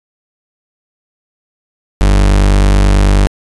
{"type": "tone", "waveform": "40% pulse", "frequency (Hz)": 49.24, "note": "G1", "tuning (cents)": 8, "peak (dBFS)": -5, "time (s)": [2.01, 3.27], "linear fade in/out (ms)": 0, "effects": ["resampled to 24000 Hz"]}